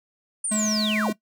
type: linear sweep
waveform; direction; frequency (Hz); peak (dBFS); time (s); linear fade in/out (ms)
sine; down; 9397 to 184.4; -24; 0.44-1.11; 5
type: tone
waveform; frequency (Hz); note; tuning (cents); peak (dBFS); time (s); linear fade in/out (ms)
square; 213.8; A3; -49; -24; 0.51-1.13; 10
effects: noise-tail reverb RT60 0.1 s tail -18 dB re dry